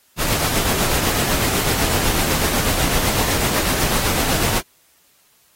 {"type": "noise with tremolo", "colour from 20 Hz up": "pink", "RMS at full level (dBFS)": -18, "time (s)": [0.17, 4.62], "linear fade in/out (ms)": 50, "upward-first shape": "triangle", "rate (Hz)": 8, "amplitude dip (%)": 40, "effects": ["white hiss -57 dBFS RMS until 5.55 s", "AAC 48 kbps"]}